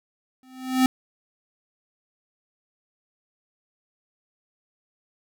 square tone with exponential growth, 258.4 Hz, C4, 21 cents flat, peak -14 dBFS, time 0.43-0.86 s, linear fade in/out 1 ms, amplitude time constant 93 ms, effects none

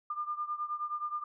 sine beating tone pair, 1200 / 1209.5 Hz, D6 / D#6, +37 / -49 cents, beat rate 9.5 Hz, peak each -35 / -38 dBFS, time 0.1-1.24 s, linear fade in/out 5 ms, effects none

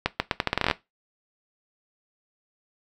accelerating click train, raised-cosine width 0.3 ms, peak -5 dBFS, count 13, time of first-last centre 0.06-0.712 s, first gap 140 ms, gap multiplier 0.8, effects noise-tail reverb RT60 0.2 s tail -17 dB re dry

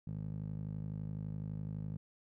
15% pulse tone with band-pass filter, 51.91 Hz, G#1, in tune, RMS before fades -41 dBFS, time 0.07-1.97 s, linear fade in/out 5 ms, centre 150 Hz, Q 1.9, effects none

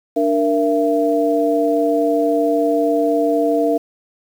sine tone cluster, 294.8 / 466.6 / 671 Hz, D4 / A#4 / E5, +7 / +2 / +31 cents, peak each -18 dBFS, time 0.16-3.78 s, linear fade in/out 10 ms, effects 7-bit

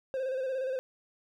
triangle tone with vibrato, 523.3 Hz, C5, in tune, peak -28 dBFS, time 0.14-0.79 s, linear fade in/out 0 ms, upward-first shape square, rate 17 Hz, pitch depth 38 cents each way, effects none

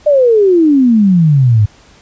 sine exponential sweep, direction down, 610 to 100.6 Hz, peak -5 dBFS, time 0.06-1.66 s, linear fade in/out 10 ms, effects pink hiss -44 dBFS RMS until 2.01 s + resampled to 16000 Hz

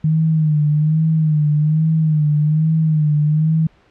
sine tone with vibrato, 154.4 Hz, D#3, 13 cents flat, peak -12 dBFS, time 0.04-3.67 s, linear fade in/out 5 ms, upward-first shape sine, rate 1.2 Hz, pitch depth 63 cents each way, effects pink hiss -54 dBFS RMS until 3.9 s + low-pass 3000 Hz 12 dB/octave

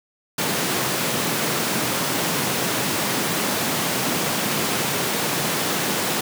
pink high-pass noise, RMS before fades -23 dBFS, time 0.38-6.21 s, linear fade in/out 5 ms, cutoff 140 Hz, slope 24 dB/octave, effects none

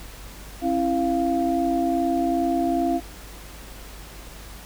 sine tone cluster, 269.7 / 332.2 / 695 Hz, C#4 / E4 / F5, -47 / +13 / -9 cents, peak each -24 dBFS, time 0.61-3.01 s, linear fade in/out 50 ms, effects added 50 Hz sine -41 dBFS peak until 4.65 s + pink hiss -43 dBFS RMS until 4.65 s

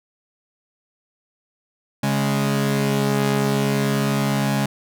sawtooth tone pair together, 138.4 / 207.4 Hz, C#3 / G#3, -2 / -2 cents, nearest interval perfect fifth, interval 700 cents, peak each -17 / -17 dBFS, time 2.03-4.66 s, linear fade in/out 5 ms, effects none

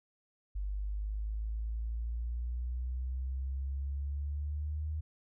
sine exponential sweep, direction up, 49 to 77.78 Hz, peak -33 dBFS, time 0.55-5.01 s, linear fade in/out 10 ms, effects none

